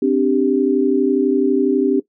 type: chord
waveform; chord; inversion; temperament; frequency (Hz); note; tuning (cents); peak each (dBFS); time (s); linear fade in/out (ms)
sine; C suspended second; none; equal; 261.6 / 293.7 / 392; C4 / D4 / G4; 0 / 0 / 0; -17; 0.02-2; 5
effects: noise-tail reverb RT60 0.1 s tail -17 dB re dry